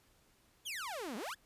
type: exponential two-way sweep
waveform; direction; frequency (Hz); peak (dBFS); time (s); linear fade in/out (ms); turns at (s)
sawtooth; down then up; 3525 to 197.4 to 1855; -36; 0.65-1.35; 20; 1.16
effects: pink hiss -69 dBFS RMS until 1.45 s + resampled to 32000 Hz